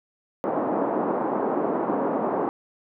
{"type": "band-pass noise", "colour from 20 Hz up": "pink", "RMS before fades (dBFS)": -25, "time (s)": [0.44, 2.49], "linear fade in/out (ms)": 0, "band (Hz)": [240, 1000], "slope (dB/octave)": 24, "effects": []}